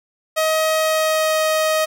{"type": "tone with pitch glide", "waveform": "sawtooth", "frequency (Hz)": [632, 628], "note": ["D#5", "D#5"], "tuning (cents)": [27, 16], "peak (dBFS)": -12, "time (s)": [0.36, 1.86], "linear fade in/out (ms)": 20, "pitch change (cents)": -11, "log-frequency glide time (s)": [0.75, 1.38], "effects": []}